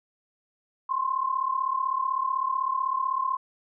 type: tone pair together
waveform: sine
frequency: 1037 / 1072.9 Hz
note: C6 / C6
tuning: -16 / +43 cents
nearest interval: minor second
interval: 59 cents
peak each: -27 dBFS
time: 0.89-3.37 s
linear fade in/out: 10 ms
effects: none